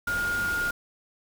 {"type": "tone in noise", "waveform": "sine", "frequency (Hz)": 1421, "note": "F6", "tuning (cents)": 30, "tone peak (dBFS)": -25, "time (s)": [0.07, 0.71], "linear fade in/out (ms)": 5, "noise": "pink", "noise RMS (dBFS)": -36, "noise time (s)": [0.07, 0.71], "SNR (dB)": 8, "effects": []}